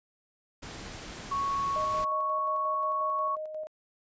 pink noise, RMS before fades -42 dBFS, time 0.62-2.05 s, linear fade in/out 10 ms
sine tone, 1108.7 Hz, C#6, in tune, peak -27 dBFS, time 1.31-3.36 s, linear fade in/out 10 ms
sine tone with tremolo, 620 Hz, D#5, 6 cents flat, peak -33 dBFS, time 1.76-3.67 s, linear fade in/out 0 ms, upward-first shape square, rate 5.6 Hz, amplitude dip 40%
effects resampled to 16000 Hz

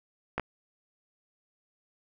clicks, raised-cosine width 0.5 ms, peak -15 dBFS, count 2, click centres 0.38 / 0.397 s, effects none

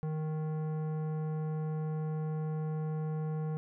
sine tone with tanh clipping, 155.56 Hz, D#3, in tune, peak -34 dBFS, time 0.03-3.57 s, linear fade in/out 0 ms, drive 14 dB, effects none

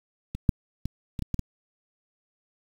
clicks, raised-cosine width 5 ms, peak -20 / -6 / -17 / -20 / -18 / -15 / -15 dBFS, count 7, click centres 0.35 / 0.492 / 0.856 / 1.192 / 1.223 / 1.343 / 1.393 s, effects 7-bit

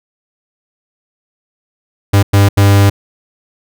45% pulse tone bursts at uneven times, 100 Hz, G2, 35 cents sharp, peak -5 dBFS, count 3, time 2.13-2.23 / 2.33-2.49 / 2.57-2.9 s, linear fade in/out 10 ms, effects none

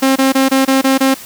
sawtooth tone bursts, 267.1 Hz, C4, 36 cents sharp, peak -5 dBFS, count 7, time 0.02-1.144 s, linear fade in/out 10 ms, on 140 ms, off 24 ms, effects white hiss -33 dBFS RMS until 1.25 s

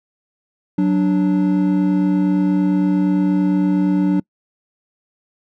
triangle tone pair together, 185 / 293.7 Hz, F#3 / D4, 0 / 0 cents, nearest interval minor sixth, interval 800 cents, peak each -14 dBFS, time 0.78-4.2 s, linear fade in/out 5 ms, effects noise-tail reverb RT60 0.1 s tail -26 dB re dry

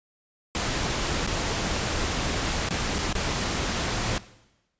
pink noise with dropouts, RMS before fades -27 dBFS, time 0.55-4.18 s, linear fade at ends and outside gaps 0 ms, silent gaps 1.265-1.275 / 2.687-2.707 / 2.984-2.988 / 3.127-3.152 s, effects noise-tail reverb RT60 1.0 s tail -18 dB re dry + resampled to 16000 Hz

